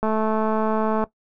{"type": "click train", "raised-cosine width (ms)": 1, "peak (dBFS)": -10, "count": 221, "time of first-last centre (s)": [0.03, 1.039], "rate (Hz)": 218, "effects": ["noise-tail reverb RT60 0.1 s tail -17 dB re dry"]}